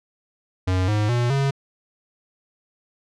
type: tone with pitch steps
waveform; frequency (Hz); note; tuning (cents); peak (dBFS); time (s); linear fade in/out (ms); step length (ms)
square; 92.5 / 105.64 / 120.65 / 137.8; F#2 / G#2 / B2 / C#3; 0 / +30 / -40 / -10; -19; 0.67-1.51; 10; 210
effects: low-pass 6000 Hz 12 dB/octave